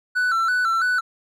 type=tone with vibrato; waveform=triangle; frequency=1414 Hz; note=F6; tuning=21 cents sharp; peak=-16 dBFS; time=0.15-1.01 s; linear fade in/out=20 ms; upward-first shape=square; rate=3 Hz; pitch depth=89 cents each way; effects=none